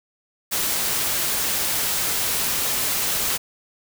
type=noise; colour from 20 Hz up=white; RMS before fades=-23 dBFS; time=0.51-3.38 s; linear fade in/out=20 ms; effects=none